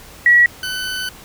sine / 20% pulse tone pair in turn, 1926 / 1505.5 Hz, B6 / F#6, -44 / +30 cents, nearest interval major third, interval 426 cents, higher first, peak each -7 / -17 dBFS, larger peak first, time 0.26-0.46 / 0.63-1.09 s, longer second, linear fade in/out 2 ms, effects pink hiss -40 dBFS RMS until 1.24 s

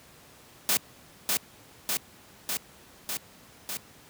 white noise with echo, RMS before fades -24 dBFS, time 0.69-0.77 s, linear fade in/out 0 ms, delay 600 ms, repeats 5, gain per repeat -2 dB, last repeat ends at 3.77 s, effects pink hiss -53 dBFS RMS until 4.09 s + high-pass 80 Hz 12 dB/octave

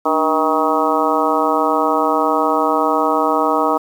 harmonic tone with a mistuned harmonic, 158.3 Hz, D#3, 30 cents sharp, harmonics 2 / 3 / 4 / 5 / 6 / 7 / 8, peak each -21 / -21 / -21 / -21 / -21 / -21 / -21 dBFS, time 0.05-3.78 s, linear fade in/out 10 ms, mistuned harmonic 2, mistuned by -100 cents, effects 7-bit

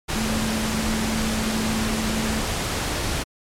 sine tone in noise, 220 Hz, A3, in tune, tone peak -24 dBFS, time 0.14-2.42 s, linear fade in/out 20 ms, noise pink, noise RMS -25 dBFS, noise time 0.08-3.24 s, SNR -2 dB, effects low-pass 10000 Hz 12 dB/octave + MP3 96 kbps

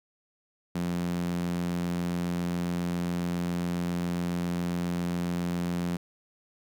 sawtooth tone with high-pass filter, 87.31 Hz, F2, in tune, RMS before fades -30 dBFS, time 0.75-5.97 s, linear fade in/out 5 ms, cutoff 180 Hz, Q 3, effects none

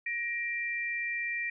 sine tone pair together, 1887 / 2363 Hz, A#6 / D7, +21 / +10 cents, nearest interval major third, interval 389 cents, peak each -33 / -34 dBFS, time 0.06-1.5 s, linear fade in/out 5 ms, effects none

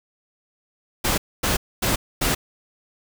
pink noise bursts, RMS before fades -21 dBFS, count 4, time 1.04-2.35 s, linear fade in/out 10 ms, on 140 ms, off 250 ms, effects none

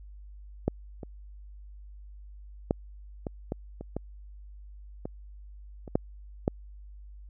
clicks, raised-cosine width 2 ms, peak -11 / -25 / -10 / -19 / -17 / -25 / -18 / -20 / -28 / -9 / -10 dBFS, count 11, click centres 0.68 / 1.032 / 2.709 / 3.268 / 3.521 / 3.81 / 3.966 / 5.055 / 5.878 / 5.955 / 6.479 s, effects added 50 Hz sine -44 dBFS peak until 7.29 s

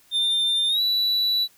triangle tone with pitch glide, 3598 to 3946 Hz, A7 to B7, +38 to -2 cents, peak -18 dBFS, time 0.11-1.48 s, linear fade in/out 50 ms, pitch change +160 cents, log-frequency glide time 0.68-0.81 s, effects white hiss -57 dBFS RMS until 1.57 s

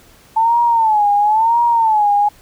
sine tone with vibrato, 879 Hz, A5, 2 cents flat, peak -10 dBFS, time 0.36-2.29 s, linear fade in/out 10 ms, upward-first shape sine, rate 0.98 Hz, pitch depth 130 cents each way, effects pink hiss -47 dBFS RMS until 2.41 s

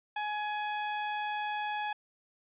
sawtooth tone, 840 Hz, G#5, 19 cents sharp, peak -28 dBFS, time 0.16-1.93 s, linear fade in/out 5 ms, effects resampled to 8000 Hz

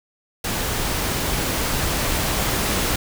pink noise with level ramp, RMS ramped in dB -24 to -21 dBFS, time 0.44-2.96 s, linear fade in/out 5 ms, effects none

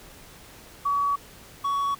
sine / triangle tone pair in turn, 1134 / 1122.3 Hz, C#6 / C#6, +39 / +21 cents, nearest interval unison, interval 18 cents, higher first, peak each -21 dBFS, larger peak neither, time 0.85-1.16 / 1.64-1.95 s, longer neither, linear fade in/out 10 ms, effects pink hiss -48 dBFS RMS until 1.99 s

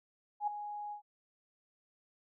sine tone with ADSR envelope, 830.6 Hz, G#5, in tune, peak -28 dBFS, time 0.4-1.02 s, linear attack 74 ms, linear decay 5 ms, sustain -11 dB, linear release 100 ms, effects none

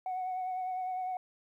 sine tone with vibrato, 740 Hz, F#5, in tune, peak -31 dBFS, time 0.06-1.17 s, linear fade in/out 2 ms, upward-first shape triangle, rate 9.9 Hz, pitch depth 30 cents each way, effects tanh soft clip ceiling -30 dBFS + 12-bit

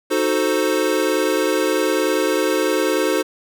square chord, D# diminished seventh, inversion none, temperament equal, 311.1 / 370 / 440 / 523.3 Hz, D#4 / F#4 / A4 / C5, 0 / 0 / 0 / 0 cents, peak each -23 dBFS, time 0.1-3.23 s, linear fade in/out 20 ms, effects none

